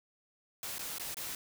white noise with dropouts, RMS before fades -40 dBFS, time 0.63-1.35 s, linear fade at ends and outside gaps 1 ms, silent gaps 0.783-0.792 / 0.983-0.997 / 1.144-1.169 s, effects none

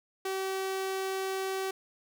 sawtooth tone, 382.8 Hz, G4, 41 cents flat, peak -27 dBFS, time 0.25-1.71 s, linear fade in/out 5 ms, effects none

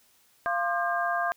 sine tone cluster, 693 / 1059 / 1202 / 1602 Hz, F5 / C6 / D6 / G6, -14 / +21 / +40 / +37 cents, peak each -28 / -33 / -32 / -30 dBFS, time 0.46-1.32 s, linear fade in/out 0 ms, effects white hiss -63 dBFS RMS until 1.36 s

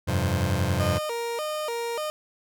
sawtooth chord, F suspended second, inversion none, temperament just, 87.31 / 98.22 / 130.96 Hz, F2 / G2 / C3, 0 / +4 / +2 cents, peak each -22 / -22 / -24 dBFS, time 0.07-0.99 s, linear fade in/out 20 ms
30% pulse tone with vibrato, 535 Hz, C5, 38 cents sharp, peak -25 dBFS, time 0.8-2.1 s, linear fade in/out 0 ms, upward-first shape square, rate 1.7 Hz, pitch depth 230 cents each way
effects none

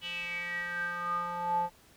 square tone with band-pass filter sweep, 174.61 Hz, F3, in tune, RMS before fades -34 dBFS, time 0.01-1.7 s, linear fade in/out 50 ms, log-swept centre 3000 to 780 Hz, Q 9.5, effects pink hiss -60 dBFS RMS until 1.96 s

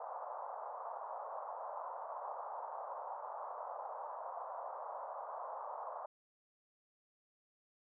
white band-pass noise, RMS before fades -45 dBFS, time 0-6.06 s, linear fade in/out 5 ms, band 560 to 1100 Hz, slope 48 dB/octave, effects none

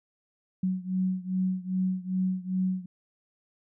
sine beating tone pair, 185 / 187.5 Hz, F#3 / F#3, 0 / +23 cents, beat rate 2.5 Hz, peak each -28 / -30 dBFS, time 0.63-2.86 s, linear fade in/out 5 ms, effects none

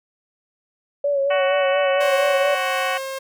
sine tone with vibrato, 562 Hz, C#5, 24 cents sharp, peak -17 dBFS, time 1.04-2.55 s, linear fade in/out 5 ms, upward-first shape sine, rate 4.3 Hz, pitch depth 44 cents each way
harmonic tone, 372.7 Hz, F#4, 13 cents sharp, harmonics 2 / 3 / 4 / 5 / 6 / 7 / 8, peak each -26 / -28 / -29 / -30 / -31 / -31 / -32 dBFS, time 1.3-2.98 s, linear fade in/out 10 ms
sawtooth tone with tremolo, 535 Hz, C5, 38 cents sharp, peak -20 dBFS, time 2-3.19 s, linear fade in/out 10 ms, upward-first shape sine, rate 1.6 Hz, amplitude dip 30%
effects none

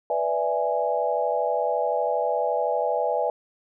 sine chord, E dominant seventh, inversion second, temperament equal, 493.9 / 587.3 / 659.3 / 830.6 Hz, B4 / D5 / E5 / G#5, 0 / 0 / 0 / 0 cents, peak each -27 dBFS, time 0.1-3.3 s, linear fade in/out 2 ms, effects none

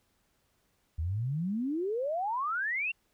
sine exponential sweep, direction up, 74.8 to 2793 Hz, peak -29 dBFS, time 0.98-2.92 s, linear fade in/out 10 ms, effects pink hiss -73 dBFS RMS until 3.13 s

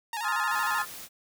sawtooth tone with vibrato, 880 Hz, A5, in tune, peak -27 dBFS, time 0.13-0.82 s, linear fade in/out 2 ms, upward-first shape square, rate 13 Hz, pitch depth 82 cents each way
sine chord, F dominant seventh, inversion second, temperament just, 1047.7 / 1257.2 / 1396.9 / 1746.1 Hz, C6 / Eb6 / F6 / A6, +2 / +18 / 0 / -14 cents, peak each -32 dBFS, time 0.22-0.86 s, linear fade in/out 50 ms
white noise, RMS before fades -42 dBFS, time 0.49-1.09 s, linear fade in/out 50 ms
effects none

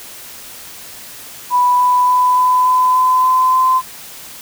sine tone with pitch steps, 987.8 / 993.5 / 999.3 / 1005.1 / 1010.9 / 1016.7 / 1022.6 / 1028.6 Hz, B5 / B5 / B5 / B5 / B5 / B5 / C6 / C6, 0 / +10 / +20 / +30 / +40 / +50 / -40 / -30 cents, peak -9 dBFS, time 1.5-3.82 s, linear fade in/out 50 ms, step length 290 ms, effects white hiss -34 dBFS RMS until 4.41 s

